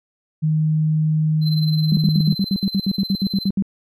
sine tone, 155.56 Hz, D#3, in tune, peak -15 dBFS, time 0.42-2.35 s, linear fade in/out 20 ms
triangle tone with tremolo, 4078 Hz, C8, 45 cents flat, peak -23 dBFS, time 1.41-3.51 s, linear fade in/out 50 ms, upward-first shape sine, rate 19 Hz, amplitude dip 75%
sine tone bursts, 195.6 Hz, G3, 4 cents flat, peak -15 dBFS, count 15, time 1.92-3.624 s, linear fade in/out 2 ms, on 52 ms, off 66 ms
effects none

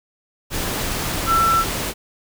sine tone in noise, 1339 Hz, E6, 27 cents sharp, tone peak -14 dBFS, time 1.26-1.65 s, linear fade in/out 50 ms, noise pink, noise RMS -24 dBFS, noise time 0.5-1.94 s, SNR +7 dB, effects none

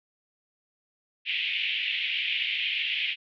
white band-pass noise, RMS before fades -29 dBFS, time 1.25-3.16 s, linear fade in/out 50 ms, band 2200 to 3200 Hz, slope 48 dB/octave, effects none

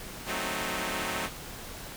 5% pulse chord, F# diminished seventh, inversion none, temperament equal, 185 / 220 / 261.6 / 311.1 Hz, F#3 / A3 / C4 / Eb4, 0 / 0 / 0 / 0 cents, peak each -25 dBFS, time 0.25-1.3 s, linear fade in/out 50 ms, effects pink hiss -42 dBFS RMS until 1.96 s

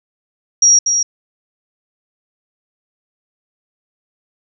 sine tone with echo, 5680 Hz, F8, 28 cents sharp, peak -6 dBFS, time 0.62-0.79 s, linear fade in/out 5 ms, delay 240 ms, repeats 1, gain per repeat -6 dB, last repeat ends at 1.03 s, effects none

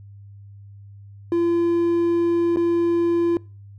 triangle tone with dropouts, 341.1 Hz, F4, 41 cents flat, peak -15 dBFS, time 1.32-3.37 s, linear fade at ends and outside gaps 1 ms, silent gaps 2.561-2.57 s, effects noise-tail reverb RT60 0.4 s tail -24 dB re dry + added 100 Hz sine -40 dBFS peak until 3.78 s

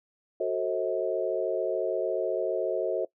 sine chord, F# diminished seventh, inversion none, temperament just, 370 / 444 / 532.8 / 639.4 Hz, F#4 / A4 / C5 / Eb5, 0 / +16 / +31 / +47 cents, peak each -31 dBFS, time 0.4-3.05 s, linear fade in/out 5 ms, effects noise-tail reverb RT60 0.1 s tail -20 dB re dry

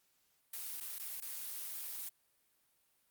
blue noise with dropouts, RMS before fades -43 dBFS, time 0.53-2.09 s, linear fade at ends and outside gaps 5 ms, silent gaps 0.803-0.807 / 0.986-0.995 / 1.203-1.22 s, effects white hiss -75 dBFS RMS until 3.1 s + Opus 48 kbps

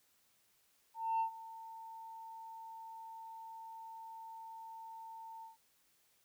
sine tone with ADSR envelope, 900 Hz, A5, 39 cents sharp, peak -28 dBFS, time 0.94-5.57 s, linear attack 260 ms, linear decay 100 ms, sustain -19 dB, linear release 140 ms, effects tanh soft clip ceiling -29 dBFS + white hiss -73 dBFS RMS until 6.24 s

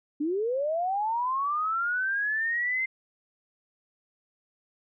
sine linear sweep, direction up, 281.8 to 2093 Hz, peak -25 dBFS, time 0.2-2.86 s, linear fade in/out 10 ms, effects none

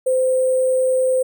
sine tone with sample-and-hold, 515 Hz, C5, 28 cents flat, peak -14 dBFS, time 0.06-1.23 s, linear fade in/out 10 ms, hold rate 8820 Hz, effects none

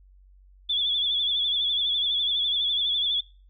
sine tone with vibrato, 3437 Hz, A7, 41 cents flat, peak -22 dBFS, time 0.69-3.21 s, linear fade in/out 10 ms, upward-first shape sine, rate 12 Hz, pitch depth 60 cents each way, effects noise-tail reverb RT60 0.4 s tail -24 dB re dry + added 47 Hz sine -51 dBFS peak until 3.49 s

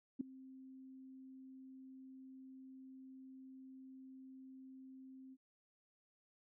sine tone with ADSR envelope, 262.9 Hz, C4, 8 cents sharp, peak -33 dBFS, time 0.19-5.37 s, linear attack 18 ms, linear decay 5 ms, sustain -20 dB, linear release 44 ms, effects none

